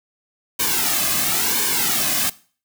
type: noise with flanger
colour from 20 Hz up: white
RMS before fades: -20 dBFS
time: 0.59-2.3 s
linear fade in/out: 10 ms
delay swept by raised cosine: 1.5 to 2.19 ms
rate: 0.97 Hz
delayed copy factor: -0.8
effects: noise-tail reverb RT60 0.4 s tail -19 dB re dry